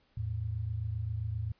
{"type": "tone pair together", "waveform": "sine", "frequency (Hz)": [82.41, 110], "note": ["E2", "A2"], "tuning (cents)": [0, 0], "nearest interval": "perfect fourth", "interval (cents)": 500, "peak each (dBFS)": [-37, -33], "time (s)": [0.17, 1.52], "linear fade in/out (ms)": 5, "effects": ["pink hiss -70 dBFS RMS until 1.59 s", "resampled to 11025 Hz"]}